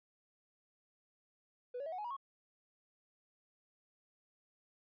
triangle tone with pitch steps, 493.9 / 564.1 / 644.2 / 735.8 / 840.3 / 959.7 / 1096 Hz, B4 / C#5 / E5 / F#5 / G#5 / B5 / C#6, 0 / +30 / -40 / -10 / +20 / -50 / -20 cents, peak -36 dBFS, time 1.74-2.167 s, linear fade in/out 10 ms, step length 61 ms, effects tanh soft clip ceiling -36 dBFS + resampled to 11025 Hz

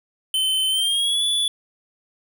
square tone with pitch glide, 3067 to 3443 Hz, G7 to A7, -38 to -38 cents, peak -19 dBFS, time 0.34-1.48 s, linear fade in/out 2 ms, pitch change +200 cents, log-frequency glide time 0.69-1.23 s, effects none

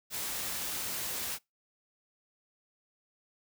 white noise, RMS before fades -36 dBFS, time 0.1-1.39 s, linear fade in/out 50 ms, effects noise-tail reverb RT60 0.2 s tail -24 dB re dry

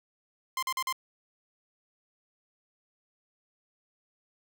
sawtooth tone bursts, 1045 Hz, C6, 2 cents flat, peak -25 dBFS, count 4, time 0.57-0.926 s, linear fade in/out 2 ms, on 56 ms, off 44 ms, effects none

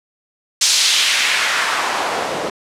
white noise with band-pass filter sweep, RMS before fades -17 dBFS, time 0.61-2.5 s, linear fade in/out 5 ms, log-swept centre 5300 to 450 Hz, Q 1.3, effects low-pass 10000 Hz 12 dB/octave

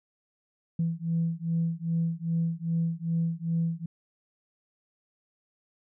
sine beating tone pair, 164.81 / 167.31 Hz, E3 / E3, 0 / +26 cents, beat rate 2.5 Hz, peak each -28 dBFS, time 0.79-3.86 s, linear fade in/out 5 ms, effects tanh soft clip ceiling -19 dBFS

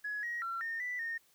sine tone with pitch steps, 1684 / 1894 / 1359 / 1829 / 1978 / 1838 Hz, G#6 / A#6 / F6 / A#6 / B6 / A#6, +24 / +27 / -48 / -33 / +2 / -25 cents, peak -34 dBFS, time 0.04-1.18 s, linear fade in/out 10 ms, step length 190 ms, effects tanh soft clip ceiling -30 dBFS + white hiss -68 dBFS RMS until 1.34 s

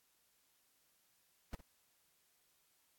brown noise with echo, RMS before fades -41 dBFS, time 1.53-1.55 s, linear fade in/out 2 ms, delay 60 ms, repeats 1, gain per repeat -15 dB, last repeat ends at 1.61 s, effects white hiss -75 dBFS RMS until 2.98 s + AAC 64 kbps

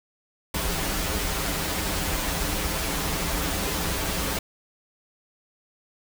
pink noise with comb filter, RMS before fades -27 dBFS, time 0.54-4.39 s, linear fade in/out 5 ms, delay 8.4 ms, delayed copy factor -0.9, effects none

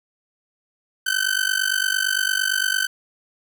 sawtooth tone with amplitude modulation, 1531 Hz, G6, 41 cents flat, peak -12 dBFS, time 1.06-2.87 s, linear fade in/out 10 ms, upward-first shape sine, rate 48.8 Hz, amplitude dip 90%, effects none

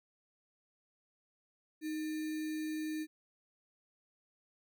sine tone with sample-and-hold, 311.1 Hz, D#4, in tune, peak -35 dBFS, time 1.81-3.07 s, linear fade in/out 50 ms, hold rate 2100 Hz, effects none

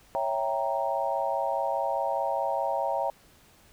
sine chord, C# diminished seventh, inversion none, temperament equal, 554.4 / 659.3 / 784 / 932.3 Hz, C#5 / E5 / G5 / Bb5, 0 / 0 / 0 / 0 cents, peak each -31 dBFS, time 0.15-3.1 s, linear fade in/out 0 ms, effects pink hiss -58 dBFS RMS until 3.72 s

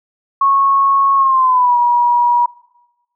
sine tone with pitch glide, 1099 to 962.3 Hz, C#6 to B5, -15 to -45 cents, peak -9 dBFS, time 0.41-2.46 s, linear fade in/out 5 ms, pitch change -230 cents, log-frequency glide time 1.16-1.77 s, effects noise-tail reverb RT60 1.0 s tail -21 dB re dry

